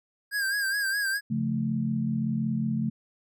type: tone with vibrato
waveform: square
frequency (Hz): 1613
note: G6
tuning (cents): +49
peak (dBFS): -26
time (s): 0.31-1.21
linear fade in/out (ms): 50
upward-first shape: sine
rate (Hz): 4.8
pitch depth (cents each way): 63
type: chord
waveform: sine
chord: Db augmented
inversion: none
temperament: equal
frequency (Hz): 138.59 / 174.61 / 220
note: Db3 / F3 / A3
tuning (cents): 0 / 0 / 0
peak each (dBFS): -30 / -33 / -27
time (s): 1.3-2.9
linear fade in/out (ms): 10
effects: none